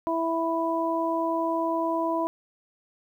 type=harmonic tone; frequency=329.6 Hz; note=E4; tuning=in tune; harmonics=1 / 2 / 3; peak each=-28 / -28 / -28 dBFS; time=0.07-2.27 s; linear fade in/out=0 ms; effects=10-bit